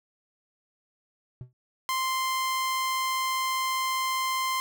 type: tone with exponential decay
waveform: triangle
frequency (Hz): 125.1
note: B2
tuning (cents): +23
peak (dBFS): -31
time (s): 1.41-1.53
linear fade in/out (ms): 0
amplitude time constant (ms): 26
type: tone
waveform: sawtooth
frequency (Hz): 1045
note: C6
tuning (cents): -2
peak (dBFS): -22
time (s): 1.89-4.6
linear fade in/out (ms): 0
effects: none